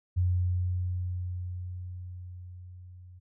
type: tone with level ramp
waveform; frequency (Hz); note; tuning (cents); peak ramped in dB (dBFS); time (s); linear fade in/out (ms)
sine; 90.1; F#2; -45; -22 to -47; 0.16-3.2; 20
effects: none